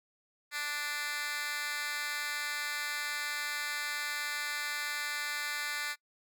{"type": "tone with high-pass filter", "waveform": "10% pulse", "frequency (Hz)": 293.7, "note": "D4", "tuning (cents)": 0, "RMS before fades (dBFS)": -36, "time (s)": [0.51, 5.96], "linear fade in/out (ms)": 50, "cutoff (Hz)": 2000, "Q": 1.6, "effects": ["noise-tail reverb RT60 0.1 s tail -23 dB re dry"]}